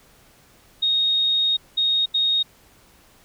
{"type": "tone bursts at uneven times", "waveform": "sine", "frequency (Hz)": 3729, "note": "A#7", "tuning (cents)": 0, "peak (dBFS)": -17, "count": 3, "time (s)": [[0.82, 1.57], [1.77, 2.06], [2.14, 2.43]], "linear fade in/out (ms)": 10, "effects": ["pink hiss -54 dBFS RMS until 3.24 s"]}